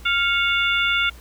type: harmonic tone with a mistuned harmonic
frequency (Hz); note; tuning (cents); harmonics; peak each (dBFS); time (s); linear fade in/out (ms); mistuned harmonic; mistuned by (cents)
698.5; F5; 0; 2 / 3 / 4 / 5; -21 / -23 / -24 / -25; 0.05-1.1; 10; 3; +81
effects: added 60 Hz sine -40 dBFS peak until 1.2 s + pink hiss -48 dBFS RMS until 1.2 s